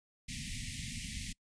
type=band-stop noise; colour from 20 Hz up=pink; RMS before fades=-41 dBFS; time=0.28-1.33 s; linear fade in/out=10 ms; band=260 to 1900 Hz; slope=96 dB/octave; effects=noise-tail reverb RT60 0.1 s tail -24 dB re dry + resampled to 22050 Hz